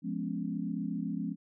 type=chord; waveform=sine; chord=C# dominant seventh; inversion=first; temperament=just; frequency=173.24 / 207.9 / 249.5 / 277.2 Hz; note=E#3 / G#3 / B3 / C#4; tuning=-14 / +2 / +18 / 0 cents; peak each=-37 / -36 / -39 / -38 dBFS; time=0.02-1.36 s; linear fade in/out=50 ms; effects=none